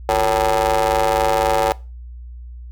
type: ring-modulated tone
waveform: 25% pulse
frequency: 103.83 Hz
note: G#2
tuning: in tune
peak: -8 dBFS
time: 0.09-1.72 s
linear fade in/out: 0 ms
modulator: 663 Hz
effects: noise-tail reverb RT60 0.3 s tail -21 dB re dry + added 60 Hz sine -32 dBFS peak until 2.71 s